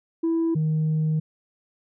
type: tone pair in turn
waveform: sine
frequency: 329.6 / 156.09 Hz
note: E4 / D#3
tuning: 0 / +6 cents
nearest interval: octave + minor second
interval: 1294 cents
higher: first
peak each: -18 dBFS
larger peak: neither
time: 0.23-0.55 / 0.55-1.2 s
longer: second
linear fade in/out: 10 ms
effects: tanh soft clip ceiling -18 dBFS